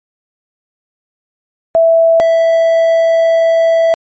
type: tone pair in turn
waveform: sine / triangle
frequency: 659.3 / 659.3 Hz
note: E5 / E5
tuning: 0 / 0 cents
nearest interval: unison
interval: 0 cents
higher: neither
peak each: -5 dBFS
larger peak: neither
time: 1.75-2.2 / 2.2-3.94 s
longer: second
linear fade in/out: 0 ms
effects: MP3 32 kbps